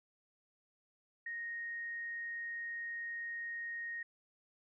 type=tone; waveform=sine; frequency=1864.7 Hz; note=A#6; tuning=in tune; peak=-39 dBFS; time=1.26-4.03 s; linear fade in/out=5 ms; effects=none